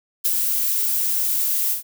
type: noise with ADSR envelope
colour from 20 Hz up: violet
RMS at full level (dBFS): -18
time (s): 0.24-1.83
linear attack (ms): 16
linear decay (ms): 34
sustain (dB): -3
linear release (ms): 120
effects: none